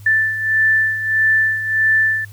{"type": "beating tone pair", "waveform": "sine", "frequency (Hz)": [1763, 1764.6], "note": ["A6", "A6"], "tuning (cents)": [3, 5], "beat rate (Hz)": 1.6, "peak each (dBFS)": [-14, -20], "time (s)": [0.06, 2.25], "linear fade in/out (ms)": 5, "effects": ["added 102 Hz sine -35 dBFS peak until 2.32 s", "white hiss -49 dBFS RMS until 2.32 s"]}